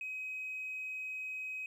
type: tone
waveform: triangle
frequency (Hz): 2531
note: D#7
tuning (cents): +29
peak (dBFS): -35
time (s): 0.01-1.66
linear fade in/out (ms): 2
effects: tanh soft clip ceiling -35 dBFS